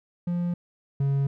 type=tone pair in turn; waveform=triangle; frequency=174.61 / 138.59 Hz; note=F3 / C#3; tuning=0 / 0 cents; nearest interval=major third; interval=400 cents; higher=first; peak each=-22 / -19 dBFS; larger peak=second; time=0.27-0.54 / 1-1.27 s; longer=neither; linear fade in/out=5 ms; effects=none